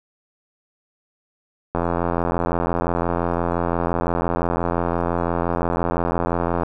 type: click train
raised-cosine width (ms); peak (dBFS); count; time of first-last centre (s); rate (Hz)
1; -7; 420; 1.75-6.633; 85.8
effects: none